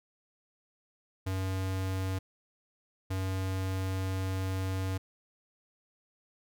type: tone bursts at uneven times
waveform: square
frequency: 94.7 Hz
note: F#2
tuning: 41 cents sharp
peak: -31 dBFS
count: 2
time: 1.26-2.19 / 3.1-4.98 s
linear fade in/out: 10 ms
effects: none